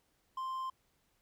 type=tone; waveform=triangle; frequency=1046.5 Hz; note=C6; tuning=in tune; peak=-34 dBFS; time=0.37-0.7 s; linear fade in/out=5 ms; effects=pink hiss -75 dBFS RMS until 1.21 s